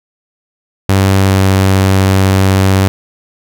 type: tone with pitch glide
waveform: sawtooth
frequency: 96.7 to 95.92 Hz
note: G2 to G2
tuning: -23 to -37 cents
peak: -3 dBFS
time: 0.89-2.88 s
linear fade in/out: 0 ms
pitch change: -14 cents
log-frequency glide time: 1.25-1.39 s
effects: none